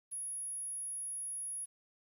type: tone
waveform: sine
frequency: 10460 Hz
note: E9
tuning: 15 cents flat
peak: -38 dBFS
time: 0.11-1.66 s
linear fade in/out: 20 ms
effects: 11-bit